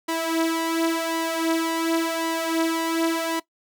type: tone with flanger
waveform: sawtooth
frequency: 328.1 Hz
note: E4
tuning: 8 cents flat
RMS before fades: -24 dBFS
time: 0.08-3.4 s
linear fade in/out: 10 ms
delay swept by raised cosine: 1 to 4.1 ms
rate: 0.91 Hz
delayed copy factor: +0.7
effects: noise-tail reverb RT60 0.1 s tail -19 dB re dry